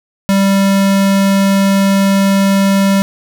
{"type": "tone", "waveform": "square", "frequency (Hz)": 196, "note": "G3", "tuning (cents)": 0, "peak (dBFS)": -9, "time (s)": [0.29, 3.02], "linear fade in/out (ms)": 0, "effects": []}